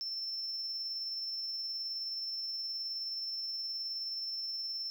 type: tone with tremolo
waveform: sine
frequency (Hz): 5350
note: E8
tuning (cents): +25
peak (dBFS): -33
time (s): 0.01-4.9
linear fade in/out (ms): 0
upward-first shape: sine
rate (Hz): 19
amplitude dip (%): 30
effects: tanh soft clip ceiling -32 dBFS + 11-bit